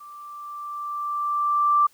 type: tone with level ramp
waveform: sine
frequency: 1174.7 Hz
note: D6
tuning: in tune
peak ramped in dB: -40 to -14 dBFS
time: 0-1.87 s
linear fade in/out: 10 ms
effects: white hiss -59 dBFS RMS until 1.93 s